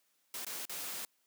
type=noise with dropouts; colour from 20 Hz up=white; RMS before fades=-41 dBFS; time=0.34-1.05 s; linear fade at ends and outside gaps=1 ms; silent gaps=0.448-0.466 / 0.653-0.695 s; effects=white hiss -75 dBFS RMS until 1.26 s + high-pass 200 Hz 12 dB/octave